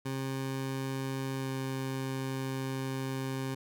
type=tone with pitch glide; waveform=20% pulse; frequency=133.9 to 133.05 Hz; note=C3 to C3; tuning=+40 to +29 cents; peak=-28 dBFS; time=0.05-3.55 s; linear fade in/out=10 ms; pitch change=-11 cents; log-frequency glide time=1.36-1.5 s; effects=none